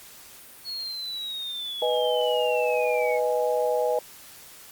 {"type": "linear sweep", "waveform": "sine", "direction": "down", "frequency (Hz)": [4372, 2160], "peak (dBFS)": -30, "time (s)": [0.64, 3.2], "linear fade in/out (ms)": 50}
{"type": "chord", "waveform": "sine", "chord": "G# minor", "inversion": "first", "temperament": "equal", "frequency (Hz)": [493.9, 622.3, 830.6], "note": ["B4", "D#5", "G#5"], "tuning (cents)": [0, 0, 0], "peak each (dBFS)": [-24, -26, -29], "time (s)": [1.82, 3.99], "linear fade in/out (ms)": 2}
{"effects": ["white hiss -47 dBFS RMS until 4.71 s", "Opus 48 kbps"]}